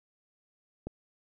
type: click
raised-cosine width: 2 ms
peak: -23 dBFS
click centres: 0.87 s
effects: none